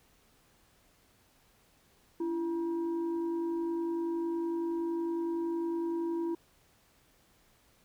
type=tone with frequency modulation; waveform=sine; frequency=336.4 Hz; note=E4; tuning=35 cents sharp; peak=-30 dBFS; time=2.2-6.35 s; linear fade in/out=5 ms; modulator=622 Hz; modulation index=0.37; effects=pink hiss -66 dBFS RMS until 7.84 s